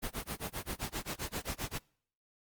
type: noise with tremolo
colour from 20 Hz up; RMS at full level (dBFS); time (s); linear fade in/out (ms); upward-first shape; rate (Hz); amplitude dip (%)
pink; -36; 0.02-1.79; 20; sine; 7.6; 100
effects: noise-tail reverb RT60 0.6 s tail -26 dB re dry + Opus 32 kbps